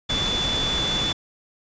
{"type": "tone in noise", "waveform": "sine", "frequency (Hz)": 3477, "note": "A7", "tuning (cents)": -21, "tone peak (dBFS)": -23, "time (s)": [0.09, 1.13], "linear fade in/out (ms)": 10, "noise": "pink", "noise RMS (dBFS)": -27, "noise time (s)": [0.09, 1.13], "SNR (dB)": 1, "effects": ["resampled to 16000 Hz"]}